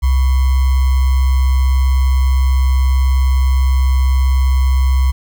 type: tone with sample-and-hold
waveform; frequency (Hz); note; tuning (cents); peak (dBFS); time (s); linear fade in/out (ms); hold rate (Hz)
sine; 65.41; C2; 0; -9; 0.02-5.12; 20; 1050
effects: none